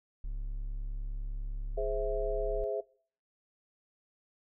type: tone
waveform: triangle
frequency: 34.98 Hz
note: C#1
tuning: 17 cents sharp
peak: -32 dBFS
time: 0.24-2.64 s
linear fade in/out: 0 ms
type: chord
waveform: sine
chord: Ab augmented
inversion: none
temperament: equal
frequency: 415.3 / 523.3 / 659.3 Hz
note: Ab4 / C5 / E5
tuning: 0 / 0 / 0 cents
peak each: -34 / -37 / -34 dBFS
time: 1.77-2.81 s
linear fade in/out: 10 ms
effects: noise-tail reverb RT60 0.5 s tail -23 dB re dry